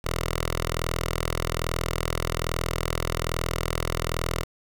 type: tone with notch filter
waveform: 5% pulse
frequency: 41.2 Hz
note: E1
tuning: in tune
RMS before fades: -28 dBFS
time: 0.04-4.44 s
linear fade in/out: 10 ms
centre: 250 Hz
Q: 0.58
effects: 8-bit